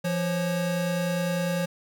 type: tone pair together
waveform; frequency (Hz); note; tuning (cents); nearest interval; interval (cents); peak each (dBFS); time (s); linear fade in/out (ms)
square; 171.5 / 544.5; F3 / C#5; -31 / -31; octave + minor sixth; 2000; -27 / -30; 0.04-1.66; 10
effects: none